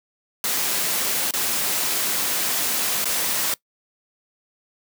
white noise with dropouts, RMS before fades -23 dBFS, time 0.44-3.54 s, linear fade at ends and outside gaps 1 ms, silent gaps 1.309-1.337 / 3.044-3.055 s, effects noise-tail reverb RT60 0.1 s tail -21 dB re dry + high-pass 150 Hz 12 dB/octave

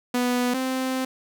sawtooth tone pair in turn, 246.7 / 260 Hz, B3 / C4, -2 / -11 cents, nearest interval minor second, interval 91 cents, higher second, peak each -17 / -20 dBFS, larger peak first, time 0.14-0.54 / 0.54-1.05 s, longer second, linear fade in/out 5 ms, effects none

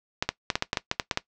clicks, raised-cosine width 0.2 ms, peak -6 dBFS, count 11, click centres 0.225 / 0.29 / 0.502 / 0.555 / 0.624 / 0.731 / 0.772 / 0.914 / 0.998 / 1.112 / 1.174 s, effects noise-tail reverb RT60 0.1 s tail -18 dB re dry + low-pass 7000 Hz 12 dB/octave

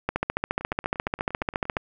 two click trains, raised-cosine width 0.5 ms, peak -9 / -24 dBFS, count 25 / 11, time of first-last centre 0.09-1.768 / 0.61-1.77 s, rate 14.3 / 8.62 Hz, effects none

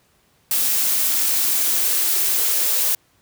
blue noise with high-pass filter sweep, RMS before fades -19 dBFS, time 0.51-2.95 s, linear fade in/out 2 ms, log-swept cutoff 200 to 470 Hz, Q 3.3, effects pink hiss -60 dBFS RMS until 3.21 s + high-pass 60 Hz 12 dB/octave

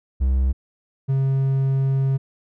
triangle tone pair in turn, 65.41 / 134.89 Hz, C2 / C#3, 0 / -47 cents, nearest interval octave + minor second, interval 1253 cents, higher second, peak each -14 / -15 dBFS, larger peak first, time 0.2-0.53 / 1.08-2.18 s, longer second, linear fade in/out 20 ms, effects none

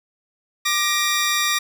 15% pulse tone pair together, 1188.7 / 1887 Hz, D6 / A#6, +21 / +21 cents, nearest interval minor sixth, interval 800 cents, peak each -15 dBFS, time 0.65-1.59 s, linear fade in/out 10 ms, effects none

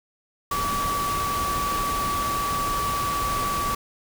sine tone in noise, 1146 Hz, D6, 43 cents flat, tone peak -24 dBFS, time 0.51-3.75 s, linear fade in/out 5 ms, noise pink, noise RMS -30 dBFS, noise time 0.51-3.75 s, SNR +3 dB, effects none

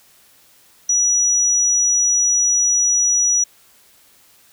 sine tone, 5850 Hz, F#8, 21 cents flat, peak -13 dBFS, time 0.89-3.44 s, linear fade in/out 5 ms, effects white hiss -52 dBFS RMS until 4.52 s

